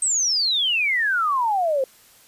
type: exponential sweep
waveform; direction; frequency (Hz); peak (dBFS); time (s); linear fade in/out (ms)
sine; down; 8372 to 511; -18; 0.02-1.84; 2
effects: white hiss -52 dBFS RMS until 2.27 s + resampled to 32000 Hz